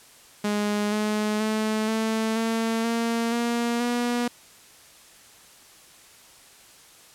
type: tone with pitch steps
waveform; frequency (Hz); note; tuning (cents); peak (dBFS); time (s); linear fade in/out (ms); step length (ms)
sawtooth; 207.7 / 212.2 / 216.8 / 221.5 / 226.2 / 231.1 / 236.1 / 241.2; G#3 / G#3 / A3 / A3 / A3 / A#3 / A#3 / B3; 0 / +38 / -25 / +12 / +48 / -15 / +22 / -41; -19; 0.44-4.28; 5; 480
effects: white hiss -51 dBFS RMS until 7.14 s + low-pass 11000 Hz 12 dB/octave

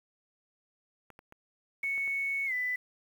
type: clicks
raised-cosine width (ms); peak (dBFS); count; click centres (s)
0.5; -35; 6; 1.103 / 1.191 / 1.324 / 1.84 / 1.979 / 2.077
type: tone with pitch glide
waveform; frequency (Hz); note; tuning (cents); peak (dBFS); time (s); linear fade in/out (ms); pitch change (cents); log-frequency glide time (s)
sine; 2213 to 1994.5; C#7 to B6; -3 to +17; -29; 1.83-2.76; 5; -180; 2.46-2.53
effects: 9-bit

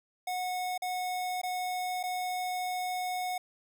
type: tone with dropouts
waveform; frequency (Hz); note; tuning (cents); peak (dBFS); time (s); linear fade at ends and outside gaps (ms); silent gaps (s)
square; 731; F#5; -21; -32; 0.27-3.38; 5; 0.778-0.82 / 1.416-1.433 / 2.03-2.036
effects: none

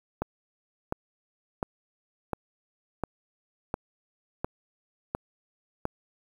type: click train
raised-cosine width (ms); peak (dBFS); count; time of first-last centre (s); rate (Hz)
1; -14; 9; 0.22-5.854; 1.42
effects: 8-bit

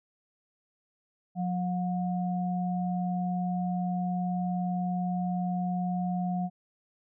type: tone pair together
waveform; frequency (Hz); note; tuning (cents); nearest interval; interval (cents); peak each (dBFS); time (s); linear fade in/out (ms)
sine; 180.25 / 721; F#3 / F#5; -45 / -45; 2 octaves; 2400; -28 / -34; 1.35-6.5; 50
effects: none

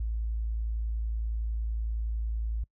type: tone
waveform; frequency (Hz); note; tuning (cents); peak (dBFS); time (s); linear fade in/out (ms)
sine; 55.4; A1; +13; -28; 0-2.64; 5
effects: noise-tail reverb RT60 0.1 s tail -25 dB re dry

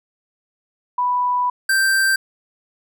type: tone pair in turn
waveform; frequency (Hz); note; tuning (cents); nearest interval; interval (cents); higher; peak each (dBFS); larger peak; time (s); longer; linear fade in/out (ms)
sine / square; 987.8 / 1568; B5 / G6; 0 / 0; minor sixth; 800; second; -16 / -15; second; 0.98-1.5 / 1.69-2.16; first; 5
effects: none

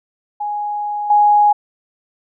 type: tone with level steps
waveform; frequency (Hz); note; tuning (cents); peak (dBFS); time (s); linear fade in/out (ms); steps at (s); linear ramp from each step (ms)
sine; 830.6; G#5; 0; -19 / -8; 0.4-1.53; 10; 1.1; 5
effects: none

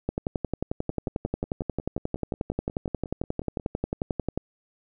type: two click trains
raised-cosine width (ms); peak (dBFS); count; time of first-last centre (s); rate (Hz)
2; -13 / -24; 49 / 16; 0.09-4.376 / 0.9-3.598; 11.2 / 5.56
effects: none

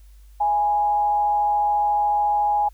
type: tone with frequency modulation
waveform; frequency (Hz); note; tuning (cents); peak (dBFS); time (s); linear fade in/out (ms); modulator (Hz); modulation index
sine; 828; G#5; -5; -17; 0.4-2.69; 10; 158; 0.26
effects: added 50 Hz sine -44 dBFS peak until 2.73 s + white hiss -62 dBFS RMS until 2.73 s

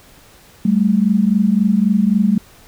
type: tone pair together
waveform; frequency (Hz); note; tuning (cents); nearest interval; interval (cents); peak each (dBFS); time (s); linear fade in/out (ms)
sine; 193.95 / 217.7; G3 / A3; -18 / -18; major second; 200; -14; 0.65-2.38; 5
effects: pink hiss -46 dBFS RMS until 2.67 s

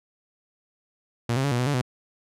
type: tone with pitch steps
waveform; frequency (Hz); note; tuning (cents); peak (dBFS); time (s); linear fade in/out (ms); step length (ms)
sawtooth; 118.4 / 133.5 / 141.9 / 121.3 / 125.2 / 144.4 / 125.9; A#2 / C3 / C#3 / B2 / B2 / D3 / B2; +27 / +35 / +41 / -31 / +24 / -29 / +34; -18; 1.29-1.815; 5; 75
effects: low-pass 10000 Hz 12 dB/octave

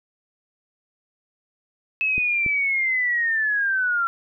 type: linear sweep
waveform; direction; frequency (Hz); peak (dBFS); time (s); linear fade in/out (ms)
sine; down; 2604 to 1356; -19; 2.01-4.07; 0
type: clicks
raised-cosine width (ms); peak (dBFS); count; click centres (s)
3; -19; 2; 2.18 / 2.463
effects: none

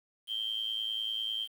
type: tone with amplitude modulation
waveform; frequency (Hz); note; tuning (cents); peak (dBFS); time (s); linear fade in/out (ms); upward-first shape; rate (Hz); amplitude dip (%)
sine; 3154; G7; +10; -28; 0.27-1.48; 50; sine; 110; 80
effects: 9-bit

